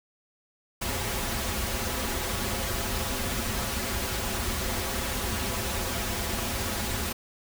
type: noise with comb filter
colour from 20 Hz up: pink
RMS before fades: -30 dBFS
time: 0.81-7.13 s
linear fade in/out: 10 ms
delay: 6.6 ms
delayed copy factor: -0.75
effects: none